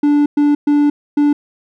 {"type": "tone bursts at uneven times", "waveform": "triangle", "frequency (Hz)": 291.9, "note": "D4", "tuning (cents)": -10, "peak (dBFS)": -7, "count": 4, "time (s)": [[0.03, 0.26], [0.37, 0.55], [0.67, 0.9], [1.17, 1.33]], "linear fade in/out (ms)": 5, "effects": []}